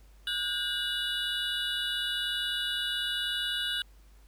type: tone cluster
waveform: triangle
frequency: 1453 / 1594 / 2917 / 3501 / 3853 Hz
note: F#6 / G6 / F#7 / A7 / B7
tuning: -32 / +28 / -25 / -9 / -44 cents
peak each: -36 / -36 / -32 / -34 / -35 dBFS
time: 0.27-3.82 s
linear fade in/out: 2 ms
effects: added 50 Hz sine -53 dBFS peak until 4.27 s + pink hiss -65 dBFS RMS until 4.27 s